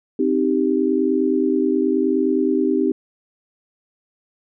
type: chord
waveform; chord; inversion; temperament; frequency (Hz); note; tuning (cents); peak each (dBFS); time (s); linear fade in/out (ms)
sine; C minor; none; equal; 261.6 / 311.1 / 392; C4 / Eb4 / G4; 0 / 0 / 0; -20; 0.19-2.92; 5
effects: none